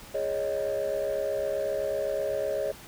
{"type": "chord", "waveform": "sine", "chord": "Ab suspended fourth", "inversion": "none", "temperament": "equal", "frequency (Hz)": [415.3, 554.4, 622.3], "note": ["Ab4", "Db5", "Eb5"], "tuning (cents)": [0, 0, 0], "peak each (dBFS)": [-32, -28, -29], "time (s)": [0.14, 2.72], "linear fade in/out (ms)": 10, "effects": ["tanh soft clip ceiling -22 dBFS", "pink hiss -47 dBFS RMS until 2.87 s"]}